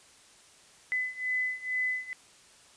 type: beating tone pair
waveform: sine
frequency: 2010 / 2012.2 Hz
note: B6 / B6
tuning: +30 / +32 cents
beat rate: 2.2 Hz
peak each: -33 / -31 dBFS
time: 0.92-2.13 s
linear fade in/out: 0 ms
effects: white hiss -57 dBFS RMS until 2.76 s + resampled to 22050 Hz